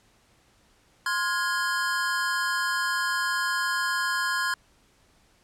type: chord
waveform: square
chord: F minor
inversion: second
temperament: equal with one note detuned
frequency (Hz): 1046.5 / 1420.5 / 1661.2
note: C6 / F6 / Ab6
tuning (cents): 0 / +29 / 0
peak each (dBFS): -30 / -30 / -29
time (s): 1.06-4.54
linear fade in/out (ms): 2
effects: pink hiss -62 dBFS RMS until 5.43 s + low-pass 10000 Hz 12 dB/octave